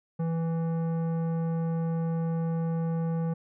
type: tone with tanh clipping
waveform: triangle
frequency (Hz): 164.81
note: E3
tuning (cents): 0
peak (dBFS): -28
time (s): 0.19-3.34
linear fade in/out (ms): 10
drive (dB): 17
effects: none